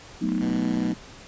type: chord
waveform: sine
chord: B dominant seventh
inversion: second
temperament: equal with one note detuned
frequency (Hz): 185 / 220.8 / 246.9 / 311.1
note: F#3 / A3 / B3 / D#4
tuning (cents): 0 / +6 / 0 / 0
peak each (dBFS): -28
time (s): 0.21-0.94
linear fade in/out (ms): 10
type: click train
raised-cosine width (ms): 0.5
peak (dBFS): -26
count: 20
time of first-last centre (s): 0.29-0.864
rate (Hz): 33.1
type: tone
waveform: 10% pulse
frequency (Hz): 124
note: B2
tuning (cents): +7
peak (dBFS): -26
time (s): 0.41-0.93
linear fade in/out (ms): 10
effects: pink hiss -45 dBFS RMS until 1.27 s + resampled to 16000 Hz